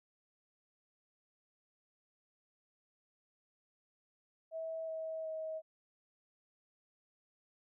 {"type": "tone with pitch steps", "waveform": "sine", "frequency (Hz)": [648, 641.7, 635.4], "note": ["E5", "E5", "D#5"], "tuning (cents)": [-30, -47, 36], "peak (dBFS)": -38, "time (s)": [4.51, 5.62], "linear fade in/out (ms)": 50, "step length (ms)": 370, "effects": []}